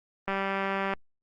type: click train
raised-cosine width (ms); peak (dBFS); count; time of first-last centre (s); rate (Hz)
0.5; -15; 129; 0.28-0.936; 195
effects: Opus 24 kbps